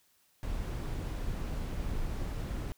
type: noise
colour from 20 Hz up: brown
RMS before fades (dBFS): -35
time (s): 0.43-2.72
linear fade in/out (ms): 0
effects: white hiss -69 dBFS RMS until 2.77 s